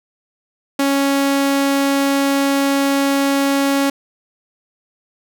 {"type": "tone", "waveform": "sawtooth", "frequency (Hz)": 277.2, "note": "C#4", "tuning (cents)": 0, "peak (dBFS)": -10, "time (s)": [0.79, 3.9], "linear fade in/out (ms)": 5, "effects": []}